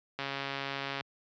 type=click train; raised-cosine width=0.3 ms; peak=-19 dBFS; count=114; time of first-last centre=0.19-1.009 s; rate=138 Hz; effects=high-pass 100 Hz 12 dB/octave + resampled to 16000 Hz